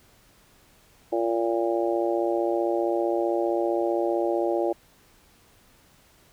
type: harmonic tone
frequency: 115.4 Hz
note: A#2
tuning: 17 cents flat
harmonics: 3 / 4 / 5 / 6 / 7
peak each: -25 / -31 / -27 / -33 / -32 dBFS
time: 1.12-4.73 s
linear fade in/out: 10 ms
effects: pink hiss -58 dBFS RMS until 6.32 s